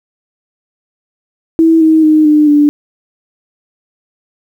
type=tone with pitch steps; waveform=sine; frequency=325.7 / 317.3 / 309.2 / 301.3 / 293.5 Hz; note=E4 / D#4 / D#4 / D4 / D4; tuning=-21 / +34 / -11 / +44 / -1 cents; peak=-4 dBFS; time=1.59-2.69 s; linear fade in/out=0 ms; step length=220 ms; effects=7-bit